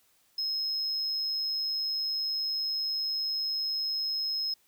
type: tone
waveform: sine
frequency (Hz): 5150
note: E8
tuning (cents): -41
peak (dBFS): -26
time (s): 0.38-4.54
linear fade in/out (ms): 5
effects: tanh soft clip ceiling -27 dBFS + white hiss -67 dBFS RMS until 4.67 s